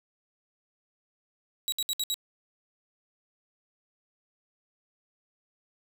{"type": "tone bursts", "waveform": "sawtooth", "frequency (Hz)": 3869, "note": "B7", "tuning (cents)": -36, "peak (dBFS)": -24, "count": 5, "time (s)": [1.68, 2.142], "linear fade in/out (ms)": 0, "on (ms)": 42, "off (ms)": 63, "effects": []}